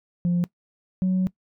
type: tone pair in turn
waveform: sine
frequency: 175 / 185.75 Hz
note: F3 / F#3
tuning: +4 / +7 cents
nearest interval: minor second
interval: 103 cents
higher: second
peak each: -17 dBFS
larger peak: neither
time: 0.25-0.44 / 1.02-1.27 s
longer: second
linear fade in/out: 0 ms
effects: noise-tail reverb RT60 0.1 s tail -21 dB re dry + tanh soft clip ceiling -17 dBFS